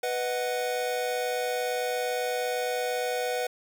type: chord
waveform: square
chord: B major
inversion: none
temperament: equal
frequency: 493.9 / 622.3 / 740 Hz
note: B4 / D#5 / F#5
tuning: 0 / 0 / 0 cents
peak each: -30 / -36 / -33 dBFS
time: 0.03-3.47 s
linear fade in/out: 5 ms
effects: 9-bit